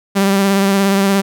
sawtooth tone with vibrato, 196.6 Hz, G3, 5 cents sharp, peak -7 dBFS, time 0.15-1.22 s, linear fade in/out 20 ms, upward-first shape triangle, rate 17 Hz, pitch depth 31 cents each way, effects none

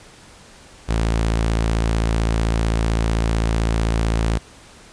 sawtooth tone, 55.7 Hz, A1, 22 cents sharp, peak -13 dBFS, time 0.88-4.39 s, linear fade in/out 20 ms, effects pink hiss -45 dBFS RMS until 4.92 s + resampled to 22050 Hz

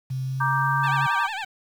sine tone with pitch glide, 130.81 to 137.55 Hz, C3 to C#3, 0 to -13 cents, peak -25 dBFS, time 0.1-1.07 s, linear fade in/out 10 ms, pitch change +87 cents, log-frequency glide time 0.22-0.77 s
sine chord, G minor, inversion first, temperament just, 940.8 / 1176 / 1568 Hz, Bb5 / D6 / G6, +16 / +2 / 0 cents, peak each -25 dBFS, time 0.4-1.27 s, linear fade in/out 10 ms
15% pulse tone with vibrato, 827 Hz, G#5, 8 cents flat, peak -22 dBFS, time 0.83-1.45 s, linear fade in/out 10 ms, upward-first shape sine, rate 11 Hz, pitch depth 150 cents each way
effects low-pass 5000 Hz 12 dB/octave + 8-bit

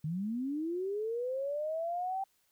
sine linear sweep, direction up, 146.83 to 784 Hz, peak -32 dBFS, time 0.04-2.24 s, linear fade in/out 5 ms, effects white hiss -73 dBFS RMS until 2.51 s

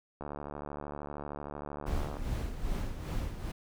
click train, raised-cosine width 1 ms, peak -26 dBFS, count 144, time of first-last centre 0.21-2.169 s, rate 73 Hz
brown noise with tremolo, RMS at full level -32 dBFS, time 1.86-3.52 s, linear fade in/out 10 ms, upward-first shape sine, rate 2.5 Hz, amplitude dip 60%
effects none

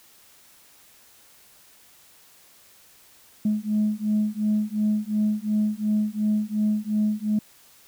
sine beating tone pair, 210.8 / 213.6 Hz, G#3 / G#3, +26 / +49 cents, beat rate 2.8 Hz, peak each -23 dBFS, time 3.45-7.39 s, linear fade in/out 5 ms, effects tanh soft clip ceiling -15 dBFS + white hiss -54 dBFS RMS until 7.87 s

